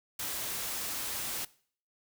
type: noise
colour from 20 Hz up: white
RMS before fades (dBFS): -36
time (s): 0.19-1.45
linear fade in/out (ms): 5
effects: noise-tail reverb RT60 0.5 s tail -20 dB re dry